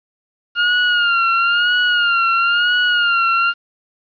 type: tone with vibrato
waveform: 30% pulse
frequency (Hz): 1411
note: F6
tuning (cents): +17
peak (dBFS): -10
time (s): 0.55-3.54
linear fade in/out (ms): 50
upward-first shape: sine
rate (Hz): 1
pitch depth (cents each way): 62
effects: resampled to 11025 Hz + 8-bit